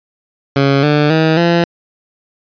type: tone with pitch steps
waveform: 15% pulse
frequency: 138.59 / 148.54 / 159.2 / 170.62 Hz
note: C#3 / D3 / D#3 / F3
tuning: 0 / +20 / +40 / -40 cents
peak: -3 dBFS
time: 0.56-1.64 s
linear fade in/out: 2 ms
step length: 270 ms
effects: resampled to 11025 Hz